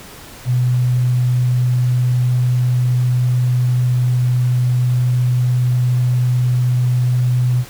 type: tone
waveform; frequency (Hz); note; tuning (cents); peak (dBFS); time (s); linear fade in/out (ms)
sine; 124.4; B2; +13; -12; 0.45-7.65; 50
effects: pink hiss -37 dBFS RMS until 7.69 s